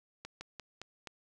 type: slowing click train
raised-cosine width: 0.2 ms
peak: -26 dBFS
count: 5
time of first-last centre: 0.25-1.072 s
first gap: 160 ms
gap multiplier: 1.17
effects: none

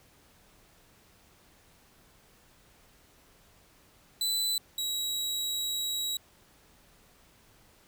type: tone pair in turn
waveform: sawtooth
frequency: 3994 / 3865 Hz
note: B7 / B7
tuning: +19 / -38 cents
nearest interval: minor second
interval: 57 cents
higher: first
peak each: -24 / -27 dBFS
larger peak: first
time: 4.21-4.58 / 4.78-6.17 s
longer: second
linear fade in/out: 2 ms
effects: pink hiss -61 dBFS RMS until 7.87 s

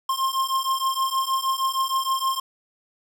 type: beating tone pair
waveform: square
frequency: 1058 / 1064.4 Hz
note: C6 / C6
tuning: +19 / +29 cents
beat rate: 6.4 Hz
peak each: -26 / -25 dBFS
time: 0.09-2.4 s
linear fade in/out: 5 ms
effects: 9-bit

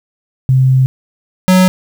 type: tone pair in turn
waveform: sine / square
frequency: 130.81 / 184.99 Hz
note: C3 / F#3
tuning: 0 / 0 cents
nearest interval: tritone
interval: 600 cents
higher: second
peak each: -6 dBFS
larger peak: neither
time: 0.49-0.86 / 1.48-1.68 s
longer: first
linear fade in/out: 0 ms
effects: 7-bit

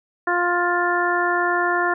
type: harmonic tone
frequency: 351.5 Hz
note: F4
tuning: 11 cents sharp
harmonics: 1 / 2 / 3 / 4 / 5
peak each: -24 / -24 / -24 / -24 / -24 dBFS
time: 0.27-1.94 s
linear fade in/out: 5 ms
effects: none

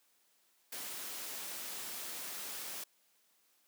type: noise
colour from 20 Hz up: white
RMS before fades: -43 dBFS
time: 0.72-2.84 s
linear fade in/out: 5 ms
effects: white hiss -72 dBFS RMS until 3.67 s + high-pass 200 Hz 12 dB/octave

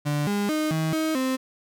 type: tone with pitch steps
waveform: 35% pulse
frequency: 147 / 203.7 / 308.5 / 158.8 / 316 / 260.6 Hz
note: D3 / G#3 / D#4 / D#3 / D#4 / C4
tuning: +2 / -33 / -15 / +36 / +27 / -7 cents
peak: -21 dBFS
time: 0.05-1.37 s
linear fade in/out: 20 ms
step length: 220 ms
effects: none

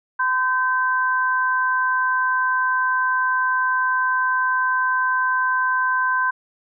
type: tone pair together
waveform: sine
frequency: 1020 / 1550 Hz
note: C6 / G6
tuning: -44 / -20 cents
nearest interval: perfect fifth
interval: 724 cents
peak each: -20 dBFS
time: 0.19-6.31 s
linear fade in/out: 10 ms
effects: none

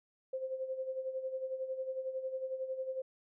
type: tone with tremolo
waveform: sine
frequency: 523.3 Hz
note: C5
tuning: in tune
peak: -33 dBFS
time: 0.33-3.02 s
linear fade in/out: 5 ms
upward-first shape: sine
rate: 11 Hz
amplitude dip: 65%
effects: none

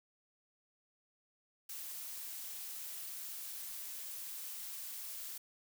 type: noise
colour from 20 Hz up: blue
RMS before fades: -45 dBFS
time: 1.69-5.38 s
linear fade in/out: 5 ms
effects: none

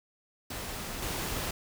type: noise with level steps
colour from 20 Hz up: pink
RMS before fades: -38 / -34 dBFS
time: 0.5-1.51 s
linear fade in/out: 5 ms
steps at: 1.02 s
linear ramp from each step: 5 ms
effects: none

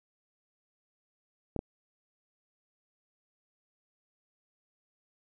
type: clicks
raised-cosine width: 2 ms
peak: -19 dBFS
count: 2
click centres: 1.563 / 1.591 s
effects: none

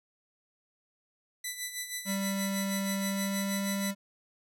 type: tone with tremolo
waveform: 10% pulse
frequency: 1989 Hz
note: B6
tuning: 12 cents sharp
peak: -24 dBFS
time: 1.44-3.91 s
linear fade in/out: 5 ms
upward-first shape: sine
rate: 6.3 Hz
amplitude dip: 65%
type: tone with pitch glide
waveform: square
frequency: 196 to 197.71 Hz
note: G3 to G3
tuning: 0 to +15 cents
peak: -31 dBFS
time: 2.05-3.95 s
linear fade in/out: 50 ms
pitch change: +15 cents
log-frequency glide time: 3.01-3.65 s
effects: none

